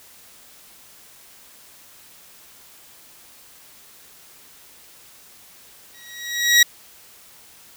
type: tone with exponential growth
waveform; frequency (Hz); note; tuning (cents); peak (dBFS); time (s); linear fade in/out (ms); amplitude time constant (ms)
20% pulse; 1911; A#6; +43; -3; 5.94-6.63; 5; 150
effects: white hiss -48 dBFS RMS until 7.76 s